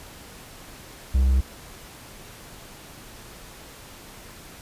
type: tone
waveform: triangle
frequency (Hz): 65.41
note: C2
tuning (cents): 0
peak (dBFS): -14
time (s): 1.14-1.41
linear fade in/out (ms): 10
effects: pink hiss -44 dBFS RMS until 4.61 s + resampled to 32000 Hz